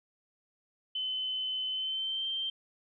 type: tone with pitch glide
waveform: sine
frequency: 3042 to 3142 Hz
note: F#7 to G7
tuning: +47 to +3 cents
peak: -31 dBFS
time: 0.95-2.5 s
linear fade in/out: 5 ms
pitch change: +56 cents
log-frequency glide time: 1.71-2.27 s
effects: none